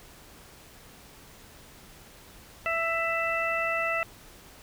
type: harmonic tone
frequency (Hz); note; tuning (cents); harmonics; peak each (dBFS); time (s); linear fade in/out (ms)
663; E5; +10; 1 / 2 / 3 / 4; -31 / -31 / -31 / -31; 2.66-4.03; 0
effects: pink hiss -51 dBFS RMS until 4.62 s